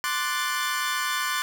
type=chord; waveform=sawtooth; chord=D dominant seventh; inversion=third; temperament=equal; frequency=1046.5 / 1174.7 / 1480 / 1760 Hz; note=C6 / D6 / F#6 / A6; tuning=0 / 0 / 0 / 0 cents; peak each=-27 dBFS; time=0.04-1.42 s; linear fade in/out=0 ms; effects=none